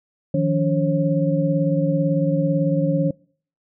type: tone cluster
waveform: sine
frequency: 157.9 / 175.9 / 285.5 / 541 Hz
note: D#3 / F3 / D4 / C#5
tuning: +26 / +13 / -49 / -42 cents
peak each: -20 / -24 / -23 / -22 dBFS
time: 0.34-3.11 s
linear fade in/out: 5 ms
effects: noise-tail reverb RT60 0.5 s tail -25 dB re dry